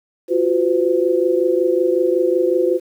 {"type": "tone cluster", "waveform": "sine", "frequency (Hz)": [346.2, 371.6, 508], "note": ["F4", "F#4", "B4"], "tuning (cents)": [-15, 7, 49], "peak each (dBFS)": -18, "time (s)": [0.28, 2.8], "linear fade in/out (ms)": 50, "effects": ["8-bit"]}